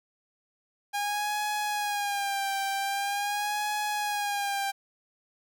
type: tone with vibrato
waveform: sawtooth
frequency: 812 Hz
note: G#5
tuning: 39 cents flat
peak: -24 dBFS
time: 0.93-4.72 s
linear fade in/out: 20 ms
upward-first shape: sine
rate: 0.44 Hz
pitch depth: 58 cents each way
effects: none